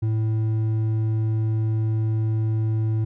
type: tone with hard clipping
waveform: sine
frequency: 110 Hz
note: A2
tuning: in tune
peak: -21 dBFS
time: 0.02-3.05 s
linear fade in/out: 10 ms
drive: 5 dB
effects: none